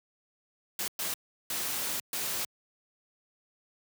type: noise bursts at uneven times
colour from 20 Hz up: white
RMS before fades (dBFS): -33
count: 4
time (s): 0.79-0.88 / 0.99-1.14 / 1.5-2 / 2.13-2.45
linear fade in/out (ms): 2
effects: high-pass 100 Hz 12 dB/octave